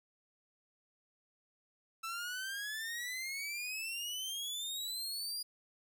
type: exponential sweep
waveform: sawtooth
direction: up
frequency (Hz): 1318.5 to 4882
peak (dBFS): -35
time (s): 2.03-5.43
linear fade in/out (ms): 10
effects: none